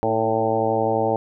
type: harmonic tone with a mistuned harmonic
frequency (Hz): 111.8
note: A2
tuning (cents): +28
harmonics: 1 / 2 / 3 / 4 / 5 / 6 / 7 / 8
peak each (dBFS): -30 / -30 / -28 / -24 / -24 / -28 / -24 / -29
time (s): 0.03-1.16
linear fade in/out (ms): 0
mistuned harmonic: 3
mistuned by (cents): -33
effects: none